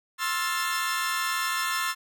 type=chord; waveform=sawtooth; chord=F major seventh; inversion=second; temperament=equal with one note detuned; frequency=1057.4 / 1318.5 / 1396.9 / 1760 Hz; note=C6 / E6 / F6 / A6; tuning=+18 / 0 / 0 / 0 cents; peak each=-27 / -28 / -31 / -27 dBFS; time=0.18-1.95 s; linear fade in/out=50 ms; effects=none